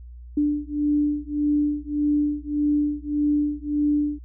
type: beating tone pair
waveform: sine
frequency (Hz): 293.7 / 295.4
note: D4 / D4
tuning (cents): 0 / +10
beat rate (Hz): 1.7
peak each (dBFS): -23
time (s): 0.37-4.19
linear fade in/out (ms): 5
effects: added 60 Hz sine -38 dBFS peak until 4.24 s